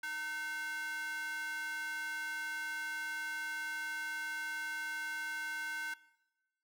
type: tone with high-pass filter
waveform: square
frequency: 306.2 Hz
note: D#4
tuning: 28 cents flat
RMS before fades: -40 dBFS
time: 0.03-5.94 s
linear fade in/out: 5 ms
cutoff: 1500 Hz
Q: 3.8
effects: noise-tail reverb RT60 0.9 s tail -19 dB re dry